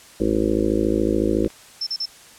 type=harmonic tone; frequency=53.9 Hz; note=A1; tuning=35 cents flat; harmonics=1 / 2 / 4 / 5 / 6 / 7 / 8 / 9 / 10; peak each=-29 / -31 / -25 / -28 / -22 / -24 / -31 / -26 / -31 dBFS; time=0.2-1.48 s; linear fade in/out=5 ms
type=clicks; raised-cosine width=0.3 ms; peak=-23 / -28 dBFS; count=2; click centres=1.447 / 1.503 s
type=tone bursts; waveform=sine; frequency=5340 Hz; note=E8; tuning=22 cents sharp; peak=-22 dBFS; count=3; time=1.81-2.057 s; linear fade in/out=5 ms; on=57 ms; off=38 ms
effects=white hiss -46 dBFS RMS until 2.38 s + low-pass 10000 Hz 12 dB/octave